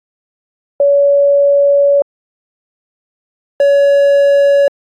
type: tone pair in turn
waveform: sine / triangle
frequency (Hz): 566 / 563.7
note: C#5 / C#5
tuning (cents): +36 / +29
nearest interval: unison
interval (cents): 7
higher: first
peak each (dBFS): -6 / -4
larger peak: second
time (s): 0.8-2.02 / 3.6-4.68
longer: first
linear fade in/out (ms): 2
effects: AAC 64 kbps